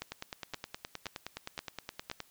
two click trains, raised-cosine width 0.2 ms, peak -20 / -21 dBFS, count 5 / 21, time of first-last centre 0.02-2.114 / 0.12-2.203 s, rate 1.91 / 9.6 Hz, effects white hiss -64 dBFS RMS until 2.3 s

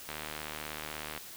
click train, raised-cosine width 0.3 ms, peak -22 dBFS, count 84, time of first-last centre 0.09-1.176 s, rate 76.4 Hz, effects white hiss -47 dBFS RMS until 1.36 s

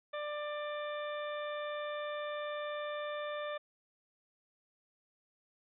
harmonic tone, 593 Hz, D5, 17 cents sharp, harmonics 1 / 2 / 3 / 4 / 5 / 6, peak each -38 / -43 / -46 / -51 / -59 / -50 dBFS, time 0.13-3.58 s, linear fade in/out 10 ms, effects none

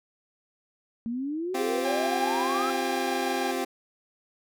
sine exponential sweep, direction up, 224.5 to 1347 Hz, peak -28 dBFS, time 1.06-2.7 s, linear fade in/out 0 ms
25% pulse chord, C suspended fourth, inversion none, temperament equal with one note detuned, 261.6 / 349.2 / 389.5 Hz, C4 / F4 / G4, 0 / 0 / -11 cents, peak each -28 dBFS, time 1.54-3.65 s, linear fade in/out 10 ms
harmonic tone, 806 Hz, G5, 48 cents sharp, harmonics 1 / 2 / 3 / 4 / 5 / 6 / 7, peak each -32 / -38 / -42 / -44 / -46 / -48 / -49 dBFS, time 1.84-3.52 s, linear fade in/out 10 ms
effects none

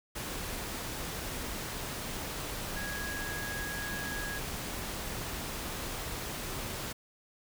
sine tone in noise, 1655 Hz, G#6, 6 cents flat, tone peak -38 dBFS, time 2.76-4.39 s, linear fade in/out 10 ms, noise pink, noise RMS -38 dBFS, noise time 0.15-6.93 s, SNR -3 dB, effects none

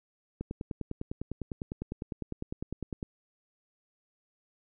click train, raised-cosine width 3 ms, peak -22 dBFS, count 27, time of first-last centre 0.41-3.028 s, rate 9.93 Hz, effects none

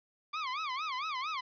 sawtooth tone with vibrato, 1140 Hz, C#6, 48 cents sharp, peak -30 dBFS, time 0.33-1.41 s, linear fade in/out 10 ms, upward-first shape sine, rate 4.4 Hz, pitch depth 220 cents each way, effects resampled to 11025 Hz + 10-bit

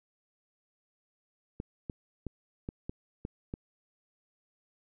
clicks, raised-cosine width 3 ms, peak -23 dBFS, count 7, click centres 1.601 / 1.898 / 2.267 / 2.689 / 2.895 / 3.251 / 3.539 s, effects none

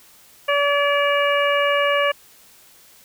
harmonic tone with a mistuned harmonic, 572 Hz, D5, 46 cents flat, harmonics 1 / 2 / 3 / 4 / 5, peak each -19 / -22 / -24 / -25 / -26 dBFS, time 0.48-2.12 s, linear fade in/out 10 ms, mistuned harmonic 4, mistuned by +24 cents, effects white hiss -50 dBFS RMS until 3.04 s

